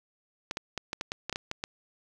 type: clicks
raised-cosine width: 0.2 ms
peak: -15 dBFS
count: 11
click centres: 0.511 / 0.571 / 0.777 / 0.931 / 1.011 / 1.119 / 1.296 / 1.327 / 1.359 / 1.514 / 1.639 s
effects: none